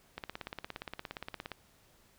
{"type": "click train", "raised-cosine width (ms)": 0.3, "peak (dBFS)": -23, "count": 24, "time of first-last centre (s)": [0.18, 1.517], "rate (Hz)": 17.2, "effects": ["pink hiss -65 dBFS RMS until 2.18 s"]}